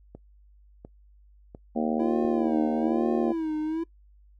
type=click train; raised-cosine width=2 ms; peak=-28 dBFS; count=4; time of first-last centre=0.15-2.248 s; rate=1.43 Hz
type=harmonic tone; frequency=77.78 Hz; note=D#2; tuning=in tune; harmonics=3 / 4 / 5 / 6 / 7 / 8 / 9 / 10; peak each=-26 / -32 / -35 / -35 / -33 / -38 / -35 / -37 dBFS; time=1.75-3.33 s; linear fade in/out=20 ms
type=tone with vibrato; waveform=triangle; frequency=330.8 Hz; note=E4; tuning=6 cents sharp; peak=-24 dBFS; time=1.99-3.84 s; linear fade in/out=10 ms; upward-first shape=sine; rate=1.1 Hz; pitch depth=130 cents each way
effects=noise-tail reverb RT60 0.1 s tail -21 dB re dry + added 50 Hz sine -53 dBFS peak until 4.39 s